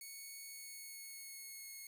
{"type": "tone with pitch glide", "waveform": "5% pulse", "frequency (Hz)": [2217, 2178], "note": ["C#7", "C#7"], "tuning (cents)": [0, -31], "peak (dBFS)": -39, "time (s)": [0.01, 1.87], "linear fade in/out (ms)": 2, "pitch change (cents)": -31, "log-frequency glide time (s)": [0.45, 1.7], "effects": ["12-bit"]}